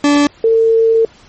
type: tone pair in turn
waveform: 40% pulse / sine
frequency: 289.5 / 451.6 Hz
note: D4 / A4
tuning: -25 / +45 cents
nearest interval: minor sixth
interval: 770 cents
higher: second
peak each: -7 dBFS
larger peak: neither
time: 0.04-0.27 / 0.44-1.05 s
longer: second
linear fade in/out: 2 ms
effects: pink hiss -44 dBFS RMS until 1.28 s + MP3 32 kbps